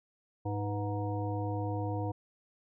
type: harmonic tone with a mistuned harmonic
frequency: 103.83 Hz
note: G#2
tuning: in tune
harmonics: 1 / 3 / 5 / 7 / 9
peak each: -33 / -38 / -40 / -41 / -43 dBFS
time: 0.45-2.12 s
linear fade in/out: 10 ms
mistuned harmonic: 5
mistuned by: -83 cents
effects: none